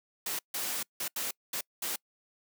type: noise bursts at uneven times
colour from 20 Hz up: white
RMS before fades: -34 dBFS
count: 6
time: 0.26-0.39 / 0.54-0.83 / 1-1.08 / 1.16-1.31 / 1.53-1.61 / 1.82-1.96 s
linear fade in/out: 5 ms
effects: noise-tail reverb RT60 0.1 s tail -26 dB re dry + high-pass 200 Hz 12 dB/octave